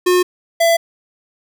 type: tone pair in turn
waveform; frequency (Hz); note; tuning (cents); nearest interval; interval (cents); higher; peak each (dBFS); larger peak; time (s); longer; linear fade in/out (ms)
square; 360 / 670; F#4 / E5; -47 / +28; major seventh; 1075; second; -11 / -11; neither; 0.06-0.23 / 0.6-0.77; neither; 10
effects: none